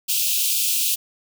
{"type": "high-pass noise", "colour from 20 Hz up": "white", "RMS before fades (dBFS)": -21, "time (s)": [0.08, 0.96], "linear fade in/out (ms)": 20, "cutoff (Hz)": 2500, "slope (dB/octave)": 96, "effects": []}